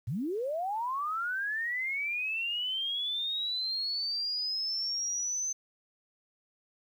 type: linear sweep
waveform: sine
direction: up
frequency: 96 to 6210 Hz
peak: -30 dBFS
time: 0.07-5.53 s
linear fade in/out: 10 ms
effects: 10-bit